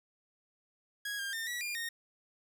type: tone with pitch steps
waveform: sawtooth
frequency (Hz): 1655 / 1603 / 1812 / 1937 / 2407 / 1850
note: G#6 / G6 / A#6 / B6 / D7 / A#6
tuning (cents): -6 / +38 / -50 / -34 / +42 / -14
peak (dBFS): -32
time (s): 1.05-1.89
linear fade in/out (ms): 5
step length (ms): 140
effects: none